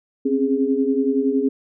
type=tone cluster; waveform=sine; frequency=262.5 / 273.2 / 414.1 Hz; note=C4 / C#4 / G#4; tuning=+6 / -25 / -5 cents; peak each=-21 dBFS; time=0.25-1.49 s; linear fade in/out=10 ms; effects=none